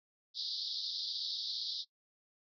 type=band-pass noise; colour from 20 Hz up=white; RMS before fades=-39 dBFS; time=0.34-1.85 s; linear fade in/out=50 ms; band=3500 to 5100 Hz; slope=96 dB/octave; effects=noise-tail reverb RT60 0.1 s tail -20 dB re dry